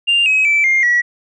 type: tone with pitch steps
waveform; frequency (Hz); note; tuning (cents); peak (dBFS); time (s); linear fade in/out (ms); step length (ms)
sine; 2794 / 2547 / 2322 / 2117 / 1930.5; F7 / D#7 / D7 / C7 / B6; 0 / +40 / -20 / +20 / -40; -9; 0.07-1.02; 20; 190
effects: tanh soft clip ceiling -7 dBFS